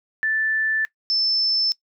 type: tone pair in turn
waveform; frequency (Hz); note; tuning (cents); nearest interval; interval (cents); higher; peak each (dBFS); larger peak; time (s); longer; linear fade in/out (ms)
sine; 1760 / 5283; A6 / E8; 0 / +3; octave + perfect fifth; 1903; second; -19 / -18; second; 0.23-0.85 / 1.1-1.72; neither; 0
effects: noise-tail reverb RT60 0.1 s tail -20 dB re dry